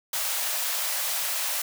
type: high-pass noise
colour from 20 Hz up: white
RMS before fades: -28 dBFS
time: 0.13-1.62 s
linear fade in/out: 5 ms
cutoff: 520 Hz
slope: 96 dB/octave
effects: none